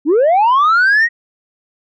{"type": "linear sweep", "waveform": "sine", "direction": "up", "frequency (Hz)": [267.1, 1912], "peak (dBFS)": -6, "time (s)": [0.05, 1.09], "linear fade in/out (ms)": 50, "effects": ["tanh soft clip ceiling -7 dBFS"]}